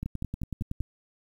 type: two click trains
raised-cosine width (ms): 5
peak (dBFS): -20 / -20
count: 9 / 5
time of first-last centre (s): 0.06-0.808 / 0.03-0.805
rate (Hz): 10.7 / 5.16
effects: 9-bit